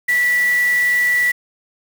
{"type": "tone in noise", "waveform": "sine", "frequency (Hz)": 1957, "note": "B6", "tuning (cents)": -16, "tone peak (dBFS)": -13, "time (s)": [0.08, 1.32], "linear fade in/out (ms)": 10, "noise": "white", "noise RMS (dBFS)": -31, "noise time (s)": [0.08, 1.32], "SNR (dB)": 15, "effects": []}